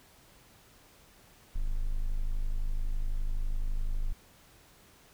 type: tone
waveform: triangle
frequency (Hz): 25.96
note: G#0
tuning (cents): 0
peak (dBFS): -25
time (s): 1.55-4.13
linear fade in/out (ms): 10
effects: pink hiss -59 dBFS RMS until 5.13 s

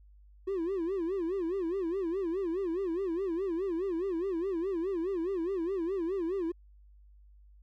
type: tone with vibrato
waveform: triangle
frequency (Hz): 359.3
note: F4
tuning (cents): +49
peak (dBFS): -27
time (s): 0.47-6.52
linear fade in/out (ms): 10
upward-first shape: sine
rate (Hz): 4.8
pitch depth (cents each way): 180
effects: tanh soft clip ceiling -23 dBFS + added 50 Hz sine -54 dBFS peak until 7.62 s

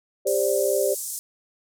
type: chord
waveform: sine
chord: G suspended fourth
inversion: none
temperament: equal with one note detuned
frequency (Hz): 396.6 / 523.3 / 587.3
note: G4 / C5 / D5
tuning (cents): +20 / 0 / 0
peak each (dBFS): -24 / -24 / -24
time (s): 0.25-0.95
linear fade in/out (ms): 20
type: band-pass noise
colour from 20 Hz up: white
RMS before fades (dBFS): -32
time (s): 0.27-1.19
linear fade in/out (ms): 0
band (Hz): 6400 to 12000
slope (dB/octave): 24
effects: none

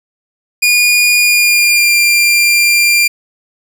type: tone with pitch glide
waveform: sawtooth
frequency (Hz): 2438 to 2385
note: D#7 to D7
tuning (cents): -36 to +26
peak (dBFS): -4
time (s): 0.62-3.08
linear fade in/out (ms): 10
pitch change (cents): -38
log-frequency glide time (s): 1.18-1.95
effects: none

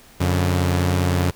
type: tone pair together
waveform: sawtooth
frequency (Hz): 89.8 / 142.4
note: F2 / C#3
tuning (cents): +49 / +47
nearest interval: minor sixth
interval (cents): 798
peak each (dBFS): -14 / -20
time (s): 0.2-1.31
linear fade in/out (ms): 10
effects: pink hiss -48 dBFS RMS until 1.35 s

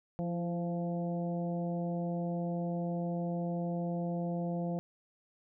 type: harmonic tone with a mistuned harmonic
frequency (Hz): 172.8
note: F3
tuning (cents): -18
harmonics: 1 / 2 / 3 / 4 / 5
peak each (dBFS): -33 / -42 / -40 / -42 / -53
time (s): 0.19-4.79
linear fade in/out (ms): 0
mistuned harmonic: 2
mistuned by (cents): -34
effects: none

